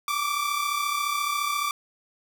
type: tone pair together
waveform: sawtooth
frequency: 1150 / 1184.4 Hz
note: D6 / D6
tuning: -37 / +14 cents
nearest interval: minor second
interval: 51 cents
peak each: -24 dBFS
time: 0.08-1.71 s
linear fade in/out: 2 ms
effects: none

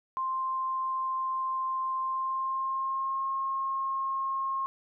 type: tone with pitch glide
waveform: sine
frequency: 1049 to 1075.4 Hz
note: C6 to C6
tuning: +4 to +47 cents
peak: -28 dBFS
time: 0.17-4.66 s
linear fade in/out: 0 ms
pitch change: +43 cents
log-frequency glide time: 2.02-3.27 s
effects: none

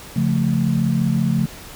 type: chord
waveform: sine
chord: Db augmented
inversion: none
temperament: equal with one note detuned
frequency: 139.56 / 174.61 / 220 Hz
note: Db3 / F3 / A3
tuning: +12 / 0 / 0 cents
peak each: -20 dBFS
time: 0.16-1.46 s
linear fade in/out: 5 ms
effects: pink hiss -38 dBFS RMS until 1.75 s

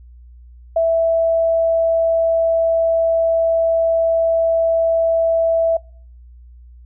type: tone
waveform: sine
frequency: 659.3 Hz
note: E5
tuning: in tune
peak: -12 dBFS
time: 0.76-5.77 s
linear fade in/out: 5 ms
effects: noise-tail reverb RT60 0.5 s tail -26 dB re dry + added 60 Hz sine -39 dBFS peak until 6.85 s

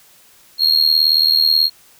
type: tone with amplitude modulation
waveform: triangle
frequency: 4266 Hz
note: C8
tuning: 33 cents sharp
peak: -6 dBFS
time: 0.58-1.7 s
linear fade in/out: 50 ms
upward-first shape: sine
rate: 78.4 Hz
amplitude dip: 85%
effects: white hiss -49 dBFS RMS until 1.99 s

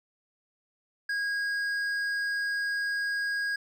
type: tone with hard clipping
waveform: triangle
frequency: 1639 Hz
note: G#6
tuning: 23 cents flat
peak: -29 dBFS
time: 1.09-3.56 s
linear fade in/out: 5 ms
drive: 10 dB
effects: none

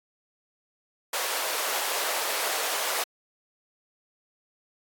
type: high-pass noise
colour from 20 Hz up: pink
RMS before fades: -29 dBFS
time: 1.13-3.04 s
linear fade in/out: 5 ms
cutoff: 500 Hz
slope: 24 dB/octave
effects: AAC 64 kbps

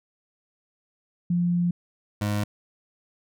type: tone pair in turn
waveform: sine / 25% pulse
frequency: 174.61 / 103.82 Hz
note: F3 / G#2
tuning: 0 / 0 cents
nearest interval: major sixth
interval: 900 cents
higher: first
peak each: -20 / -20 dBFS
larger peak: neither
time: 1.3-1.71 / 2.21-2.44 s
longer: first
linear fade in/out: 5 ms
effects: none

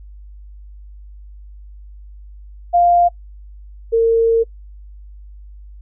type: tone pair in turn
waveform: sine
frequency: 698.5 / 456.5 Hz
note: F5 / A#4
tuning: 0 / -36 cents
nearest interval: perfect fifth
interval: 736 cents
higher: first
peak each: -9 / -10 dBFS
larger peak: first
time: 2.73-3.09 / 3.92-4.44 s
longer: second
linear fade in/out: 20 ms
effects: noise-tail reverb RT60 0.1 s tail -24 dB re dry + added 50 Hz sine -35 dBFS peak until 5.81 s

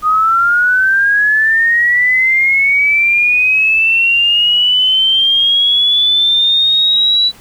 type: linear sweep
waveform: sine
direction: up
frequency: 1229 to 3951 Hz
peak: -8 dBFS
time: 0.02-7.32 s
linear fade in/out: 50 ms
effects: pink hiss -41 dBFS RMS until 7.4 s

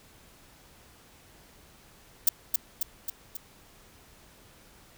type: noise with echo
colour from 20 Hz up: violet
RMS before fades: -19 dBFS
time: 2.27-2.29 s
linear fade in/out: 5 ms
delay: 270 ms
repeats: 4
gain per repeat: -4 dB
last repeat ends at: 3.37 s
effects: pink hiss -56 dBFS RMS until 4.97 s

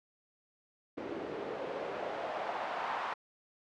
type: noise with band-pass filter sweep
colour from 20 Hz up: white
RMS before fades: -38 dBFS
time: 0.97-3.14 s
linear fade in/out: 10 ms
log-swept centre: 340 to 990 Hz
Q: 2.3
effects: low-pass 3000 Hz 12 dB/octave

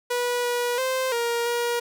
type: tone with pitch steps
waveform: sawtooth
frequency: 487.6 / 484.6 / 520 / 470.5 / 476.2 Hz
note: B4 / B4 / C5 / A#4 / A#4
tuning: -22 / -33 / -11 / +16 / +37 cents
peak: -19 dBFS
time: 0.1-1.8 s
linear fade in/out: 10 ms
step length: 340 ms
effects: none

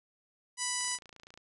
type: harmonic tone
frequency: 987.8 Hz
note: B5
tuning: in tune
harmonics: 1 / 2 / 3 / 4 / 5 / 6 / 7 / 8 / 9 / 10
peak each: -42 / -40 / -43 / -45 / -40 / -39 / -40 / -41 / -41 / -40 dBFS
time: 0.57-0.99 s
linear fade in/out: 50 ms
type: click train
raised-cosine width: 0.2 ms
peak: -34 dBFS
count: 17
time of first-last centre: 0.81-1.375 s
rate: 28.3 Hz
effects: none

